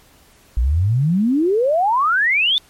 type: exponential sweep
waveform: sine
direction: up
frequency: 55 to 3621 Hz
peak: -13 dBFS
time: 0.57-2.58 s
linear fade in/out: 0 ms
effects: pink hiss -51 dBFS RMS until 2.69 s + MP3 64 kbps